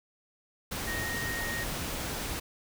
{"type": "tone in noise", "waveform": "sine", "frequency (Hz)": 1864.7, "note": "A#6", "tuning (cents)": 0, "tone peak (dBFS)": -34, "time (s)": [0.87, 1.64], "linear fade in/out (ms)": 10, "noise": "pink", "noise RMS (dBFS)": -35, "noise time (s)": [0.71, 2.4], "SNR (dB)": -2, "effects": []}